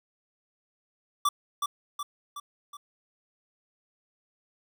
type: tone with echo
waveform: square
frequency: 1162 Hz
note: D6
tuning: 19 cents flat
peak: -22 dBFS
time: 1.25-1.29 s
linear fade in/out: 5 ms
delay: 370 ms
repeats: 4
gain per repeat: -5 dB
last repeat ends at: 2.77 s
effects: none